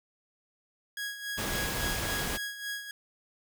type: tone with tremolo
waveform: sawtooth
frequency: 1655 Hz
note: G#6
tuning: 6 cents flat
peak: -29 dBFS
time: 0.97-2.91 s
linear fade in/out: 2 ms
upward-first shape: sine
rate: 3.6 Hz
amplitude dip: 65%
type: noise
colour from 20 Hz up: pink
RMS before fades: -33 dBFS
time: 1.37-2.38 s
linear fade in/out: 20 ms
effects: none